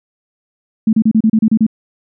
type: tone bursts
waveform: sine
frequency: 220 Hz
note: A3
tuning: in tune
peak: -7 dBFS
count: 9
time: 0.87-1.666 s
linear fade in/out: 5 ms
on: 60 ms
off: 32 ms
effects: none